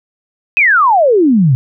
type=exponential sweep; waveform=sine; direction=down; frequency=2607 to 121.2 Hz; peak=-6 dBFS; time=0.57-1.55 s; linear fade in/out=0 ms; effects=none